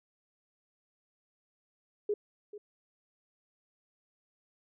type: tone with echo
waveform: sine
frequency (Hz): 415.3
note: G#4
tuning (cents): 0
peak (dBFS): -27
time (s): 2.09-2.14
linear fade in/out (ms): 5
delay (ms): 440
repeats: 1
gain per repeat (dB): -15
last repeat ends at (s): 2.58
effects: none